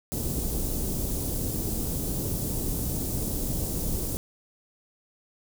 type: band-stop noise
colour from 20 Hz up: pink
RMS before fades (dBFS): -29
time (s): 0.12-4.17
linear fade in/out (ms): 0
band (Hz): 370 to 9000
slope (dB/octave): 12
effects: none